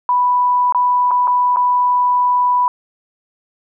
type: tone with dropouts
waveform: sine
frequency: 987.8 Hz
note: B5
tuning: in tune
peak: -11 dBFS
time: 0.09-2.68 s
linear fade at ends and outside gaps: 1 ms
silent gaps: 0.724-0.747 / 1.109-1.114 / 1.273-1.278 / 1.561-1.569 s
effects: none